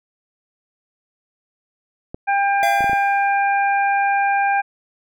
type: clicks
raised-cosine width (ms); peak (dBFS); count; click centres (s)
2; -16; 5; 2.145 / 2.807 / 2.843 / 2.896 / 2.932
type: harmonic tone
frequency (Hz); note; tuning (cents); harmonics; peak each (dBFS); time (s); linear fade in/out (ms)
798; G5; +31; 1 / 2 / 3; -16 / -22 / -26; 2.27-4.62; 20
type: tone with exponential decay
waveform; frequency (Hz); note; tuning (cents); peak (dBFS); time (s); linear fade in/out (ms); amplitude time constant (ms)
square; 684; F5; -36; -18; 2.63-3.42; 0; 170
effects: none